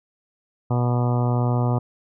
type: harmonic tone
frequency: 122.1 Hz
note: B2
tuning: 19 cents flat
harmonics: 1 / 2 / 3 / 4 / 5 / 6 / 7 / 8 / 9 / 10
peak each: -19 / -27 / -32 / -32 / -33 / -32 / -35 / -35 / -40 / -37 dBFS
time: 0.7-1.79 s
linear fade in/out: 10 ms
effects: none